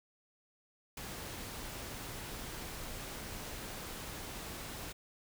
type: noise with ADSR envelope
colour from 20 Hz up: pink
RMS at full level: -41 dBFS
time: 0.97-4.93 s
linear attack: 5 ms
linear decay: 9 ms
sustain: -3 dB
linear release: 15 ms
effects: none